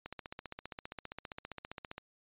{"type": "click train", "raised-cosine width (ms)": 0.3, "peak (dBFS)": -26, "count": 30, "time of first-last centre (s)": [0.06, 1.981], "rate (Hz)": 15.1, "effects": ["resampled to 8000 Hz"]}